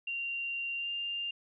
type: tone with pitch glide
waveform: sine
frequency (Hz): 2768 to 2797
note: F7 to F7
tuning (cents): -16 to +2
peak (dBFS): -33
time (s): 0.07-1.31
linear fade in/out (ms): 5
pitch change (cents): +18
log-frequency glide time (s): 0.77-0.88
effects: none